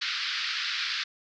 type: band-pass noise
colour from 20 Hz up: white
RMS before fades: -31 dBFS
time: 0.01-1.04 s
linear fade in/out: 10 ms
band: 1300 to 4900 Hz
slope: 48 dB/octave
effects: none